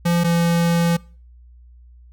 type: tone pair in turn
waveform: square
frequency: 171.6 / 169.83 Hz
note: F3 / F3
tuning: -30 / -48 cents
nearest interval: unison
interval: 18 cents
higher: first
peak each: -16 dBFS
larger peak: neither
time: 0.05-0.24 / 0.24-0.97 s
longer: second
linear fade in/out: 10 ms
effects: noise-tail reverb RT60 0.4 s tail -23 dB re dry + added 60 Hz sine -43 dBFS peak until 2.12 s